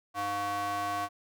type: ring-modulated tone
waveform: square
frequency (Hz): 202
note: G#3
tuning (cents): -48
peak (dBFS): -28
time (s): 0.14-1.09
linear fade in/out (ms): 50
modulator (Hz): 913
effects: none